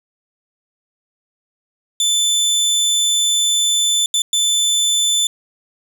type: tone bursts at uneven times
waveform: 25% pulse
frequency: 3520 Hz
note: A7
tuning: in tune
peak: -10 dBFS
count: 3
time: 2-4.06 / 4.14-4.22 / 4.33-5.27 s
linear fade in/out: 2 ms
effects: none